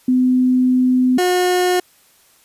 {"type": "tone pair in turn", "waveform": ["sine", "30% pulse"], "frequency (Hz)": [253.8, 361.3], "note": ["B3", "F#4"], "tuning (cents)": [47, -41], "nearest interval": "tritone", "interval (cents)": 612, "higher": "second", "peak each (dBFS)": -11, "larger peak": "neither", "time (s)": [[0.08, 1.18], [1.18, 1.8]], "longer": "first", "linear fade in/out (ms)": 5, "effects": ["white hiss -53 dBFS RMS until 2.44 s", "resampled to 32000 Hz"]}